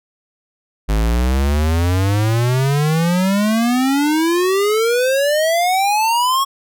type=exponential sweep; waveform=square; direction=up; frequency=51 to 1108.7 Hz; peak=-14 dBFS; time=0.88-6.45 s; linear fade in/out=20 ms; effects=none